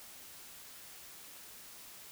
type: silence
effects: white hiss -52 dBFS RMS until 2.11 s